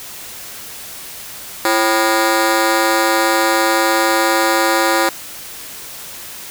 15% pulse ring-modulated tone, 440 Hz, A4, in tune, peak -3 dBFS, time 1.65-5.09 s, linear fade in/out 2 ms, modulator 102 Hz, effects white hiss -32 dBFS RMS until 6.5 s

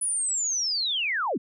sine linear sweep, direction down, 10020 to 156.7 Hz, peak -24 dBFS, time 0.01-1.38 s, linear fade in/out 10 ms, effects none

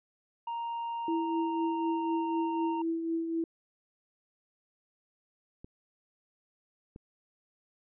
triangle tone with pitch glide, 932.3 to 924.8 Hz, A#5 to A#5, 0 to -14 cents, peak -31 dBFS, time 0.47-2.82 s, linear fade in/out 5 ms, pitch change -14 cents, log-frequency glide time 0.57-2.33 s
sine tone with tremolo, 329.6 Hz, E4, in tune, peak -27 dBFS, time 1.08-3.44 s, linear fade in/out 2 ms, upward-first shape triangle, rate 4 Hz, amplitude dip 50%
clicks, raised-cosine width 3 ms, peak -33 dBFS, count 2, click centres 5.645 / 6.961 s
effects resampled to 8000 Hz

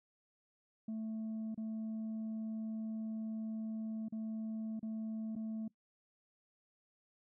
sine tone with dropouts, 220.3 Hz, A3, 2 cents sharp, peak -35 dBFS, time 0.88-5.68 s, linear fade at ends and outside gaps 5 ms, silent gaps 1.546-1.576 / 4.085-4.123 / 4.795-4.828 / 5.354-5.361 s, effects noise-tail reverb RT60 0.1 s tail -22 dB re dry + tanh soft clip ceiling -37 dBFS

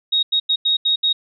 sine tone bursts at uneven times, 3762 Hz, A#7, 15 cents sharp, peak -14 dBFS, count 6, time 0.12-0.23 / 0.32-0.4 / 0.49-0.56 / 0.65-0.77 / 0.85-0.96 / 1.03-1.13 s, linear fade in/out 10 ms, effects none

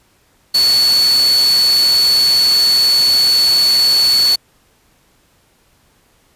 sine tone in noise, 4435 Hz, C#8, in tune, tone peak -9 dBFS, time 0.54-4.36 s, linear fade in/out 10 ms, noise white, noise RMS -22 dBFS, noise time 0.54-4.36 s, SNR +10 dB, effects pink hiss -55 dBFS RMS until 6.35 s + resampled to 32000 Hz

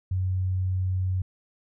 sine tone, 92.9 Hz, F#2, 7 cents sharp, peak -23 dBFS, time 0.11-1.22 s, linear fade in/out 5 ms, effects none

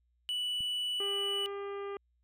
triangle tone, 2960 Hz, F#7, in tune, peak -30 dBFS, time 0.29-1.46 s, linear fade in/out 0 ms
click, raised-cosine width 5 ms, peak -38 dBFS, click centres 0.606 s
harmonic tone, 400.1 Hz, G4, 35 cents sharp, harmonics 1 / 2 / 3 / 4 / 5 / 6 / 7 / 8, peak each -37 / -50 / -45 / -57 / -54 / -58 / -59 / -62 dBFS, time 1-1.97 s, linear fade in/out 2 ms
effects added 60 Hz sine -70 dBFS peak until 2.23 s

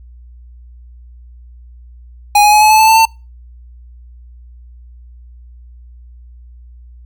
square tone with pitch steps, 826 / 836.1 / 846.3 / 856.6 / 867.1 / 877.6 / 888.4 / 899.2 Hz, G#5 / G#5 / G#5 / A5 / A5 / A5 / A5 / A5, -10 / +11 / +32 / -47 / -26 / -5 / +16 / +37 cents, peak -6 dBFS, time 2.35-3.054 s, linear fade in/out 5 ms, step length 88 ms, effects noise-tail reverb RT60 0.3 s tail -26 dB re dry + added 60 Hz sine -35 dBFS peak until 7.05 s

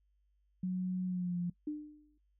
sine tone with pitch glide, 183.7 to 175.3 Hz, F#3 to F3, -12 to +7 cents, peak -32 dBFS, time 0.63-1.5 s, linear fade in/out 5 ms, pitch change -81 cents, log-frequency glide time 1.06-1.38 s
sine tone with exponential decay, 300 Hz, D4, 37 cents sharp, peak -32 dBFS, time 1.67-2.18 s, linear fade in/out 5 ms, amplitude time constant 110 ms
effects noise-tail reverb RT60 0.1 s tail -20 dB re dry + added 50 Hz sine -70 dBFS peak until 2.39 s

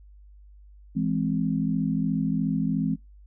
sine chord, E augmented, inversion none, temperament equal, 164.81 / 207.7 / 261.6 Hz, E3 / G#3 / B#3, 0 / 0 / 0 cents, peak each -27 dBFS, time 0.95-2.96 s, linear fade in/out 20 ms, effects noise-tail reverb RT60 0.2 s tail -24 dB re dry + added 50 Hz sine -47 dBFS peak until 3.26 s

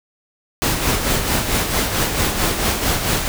pink noise with tremolo, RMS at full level -17 dBFS, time 0.62-3.28 s, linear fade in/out 0 ms, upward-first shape sine, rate 4.5 Hz, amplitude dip 50%, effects none

